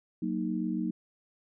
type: chord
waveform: sine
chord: D# minor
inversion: first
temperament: equal with one note detuned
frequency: 185.96 / 233.1 / 311.1 Hz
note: F#3 / A#3 / D#4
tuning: +9 / 0 / 0 cents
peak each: -33 dBFS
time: 0.22-0.91 s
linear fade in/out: 5 ms
effects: none